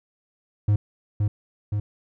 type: tone with echo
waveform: triangle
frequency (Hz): 103.83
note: G#2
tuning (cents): 0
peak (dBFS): -14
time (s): 0.68-0.76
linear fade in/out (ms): 5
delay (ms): 520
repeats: 2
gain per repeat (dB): -3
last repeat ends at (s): 1.8
effects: none